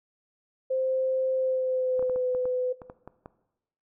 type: tone with pitch glide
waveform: sine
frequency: 522 to 503.9 Hz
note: C5 to B4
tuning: -4 to +35 cents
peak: -24 dBFS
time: 0.7-2.73 s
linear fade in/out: 10 ms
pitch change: -61 cents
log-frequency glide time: 1.34-2.28 s
type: clicks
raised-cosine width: 1 ms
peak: -27 dBFS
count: 10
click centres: 1.994 / 2.026 / 2.097 / 2.16 / 2.349 / 2.455 / 2.818 / 2.899 / 3.076 / 3.259 s
effects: noise-tail reverb RT60 0.9 s tail -17 dB re dry